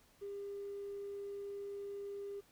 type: tone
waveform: triangle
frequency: 401.6 Hz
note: G4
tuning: 42 cents sharp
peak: -38 dBFS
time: 0.21-2.41 s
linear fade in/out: 20 ms
effects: tanh soft clip ceiling -39 dBFS + pink hiss -68 dBFS RMS until 2.51 s